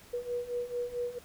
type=beating tone pair; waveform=sine; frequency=482.4 / 486.9 Hz; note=B4 / B4; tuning=-41 / -25 cents; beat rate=4.5 Hz; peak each=-37 / -34 dBFS; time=0.13-1.19 s; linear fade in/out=10 ms; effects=pink hiss -55 dBFS RMS until 1.24 s